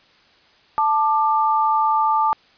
sine tone pair together, 880 / 1188.3 Hz, A5 / D6, 0 / +20 cents, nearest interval perfect fourth, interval 520 cents, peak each -17 / -19 dBFS, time 0.78-2.33 s, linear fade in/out 0 ms, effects white hiss -54 dBFS RMS until 2.57 s + resampled to 11025 Hz

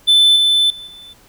triangle tone with level steps, 3520 Hz, A7, in tune, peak -6 / -9 / -29 / -34 dBFS, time 0.07-1.14 s, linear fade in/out 20 ms, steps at 0.36 / 0.7 / 0.87 s, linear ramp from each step 2 ms, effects pink hiss -49 dBFS RMS until 1.28 s

